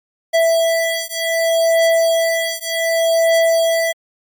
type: beating tone pair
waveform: square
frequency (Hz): 660 / 660.66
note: E5 / E5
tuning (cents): +2 / +4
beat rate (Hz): 0.66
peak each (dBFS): -17 / -17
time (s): 0.33-3.93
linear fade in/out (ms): 20
effects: MP3 96 kbps